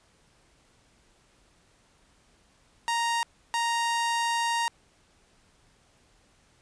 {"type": "tone bursts at uneven times", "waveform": "sawtooth", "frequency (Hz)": 932.3, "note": "A#5", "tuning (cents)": 0, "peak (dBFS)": -21, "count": 2, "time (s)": [[2.88, 3.23], [3.54, 4.68]], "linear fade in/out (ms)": 0, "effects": ["pink hiss -63 dBFS RMS until 6.61 s", "resampled to 22050 Hz"]}